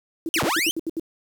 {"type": "tone bursts", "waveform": "sine", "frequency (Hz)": 326, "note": "E4", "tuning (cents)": -19, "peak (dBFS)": -23, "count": 8, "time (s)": [0.26, 0.997], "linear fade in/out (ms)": 2, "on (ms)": 30, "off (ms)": 71}
{"type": "linear two-way sweep", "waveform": "sawtooth", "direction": "down then up", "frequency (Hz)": [3200, 69, 3200], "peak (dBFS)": -17, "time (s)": [0.34, 0.71], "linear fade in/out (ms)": 0, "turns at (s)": 0.43}
{"effects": ["8-bit"]}